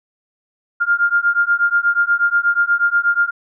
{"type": "beating tone pair", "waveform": "sine", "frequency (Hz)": [1400, 1408.3], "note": ["F6", "F6"], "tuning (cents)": [4, 14], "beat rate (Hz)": 8.3, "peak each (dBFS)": -16, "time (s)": [0.8, 3.31], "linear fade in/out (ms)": 20, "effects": []}